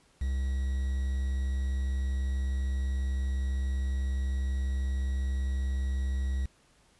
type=tone with quantisation; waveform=triangle; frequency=66.1 Hz; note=C2; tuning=18 cents sharp; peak=-25 dBFS; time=0.21-6.46 s; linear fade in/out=5 ms; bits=8; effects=pink hiss -64 dBFS RMS until 6.99 s + resampled to 24000 Hz